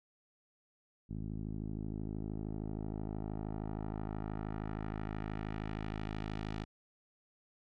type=tone with low-pass filter sweep; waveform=10% pulse; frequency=53 Hz; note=G#1; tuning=36 cents sharp; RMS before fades=-40 dBFS; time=1.09-6.65 s; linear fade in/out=20 ms; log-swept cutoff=220 to 4200 Hz; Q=0.99; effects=none